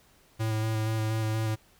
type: tone with vibrato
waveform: square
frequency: 110 Hz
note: A2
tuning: in tune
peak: -27 dBFS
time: 0.39-1.56 s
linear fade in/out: 20 ms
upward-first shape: square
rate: 4.2 Hz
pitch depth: 14 cents each way
effects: pink hiss -61 dBFS RMS until 1.79 s